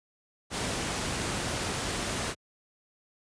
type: noise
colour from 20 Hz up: pink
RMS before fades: -31 dBFS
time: 0.5-2.35 s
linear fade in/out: 50 ms
effects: high-pass 60 Hz 12 dB/octave + resampled to 22050 Hz